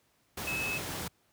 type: tone in noise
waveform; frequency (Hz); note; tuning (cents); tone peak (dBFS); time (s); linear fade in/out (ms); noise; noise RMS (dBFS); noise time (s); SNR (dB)
sine; 2590; E7; -31; -32; 0.47-0.78; 5; pink; -37; 0.37-1.08; +2
effects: pink hiss -70 dBFS RMS until 1.32 s + high-pass 80 Hz 12 dB/octave